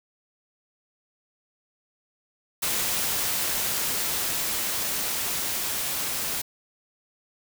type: noise with level ramp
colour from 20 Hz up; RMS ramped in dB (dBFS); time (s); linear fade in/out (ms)
white; -26 to -29; 2.62-6.42; 10
effects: none